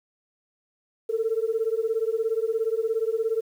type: beating tone pair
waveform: sine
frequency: 440 / 457 Hz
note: A4 / A#4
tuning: 0 / -34 cents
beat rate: 17 Hz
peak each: -25 dBFS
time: 1.09-3.41 s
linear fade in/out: 10 ms
effects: tanh soft clip ceiling -15 dBFS + 9-bit